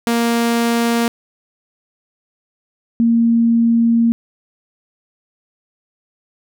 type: tone pair in turn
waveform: sawtooth / sine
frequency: 233.7 / 231.6 Hz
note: A#3 / A#3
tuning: +5 / -11 cents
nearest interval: unison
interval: 16 cents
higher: first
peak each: -10 dBFS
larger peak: neither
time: 0.07-1.08 / 3-4.12 s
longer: second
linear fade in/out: 0 ms
effects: none